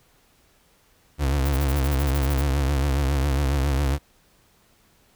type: tone with vibrato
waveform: 35% pulse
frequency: 69.3 Hz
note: C#2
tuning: in tune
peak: -18 dBFS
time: 1.18-3.99 s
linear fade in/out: 50 ms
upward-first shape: triangle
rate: 7.3 Hz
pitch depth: 120 cents each way
type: noise bursts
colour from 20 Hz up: violet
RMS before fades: -35 dBFS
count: 13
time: 1.45-2.417 s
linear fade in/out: 10 ms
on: 43 ms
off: 34 ms
effects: pink hiss -60 dBFS RMS until 5.15 s